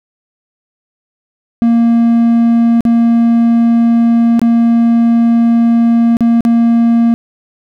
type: tone with dropouts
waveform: triangle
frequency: 232.6 Hz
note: A#3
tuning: 4 cents flat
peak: -4 dBFS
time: 1.62-7.14 s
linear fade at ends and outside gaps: 0 ms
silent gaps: 2.807-2.852 / 4.394-4.416 / 6.169-6.207 / 6.407-6.451 s
effects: none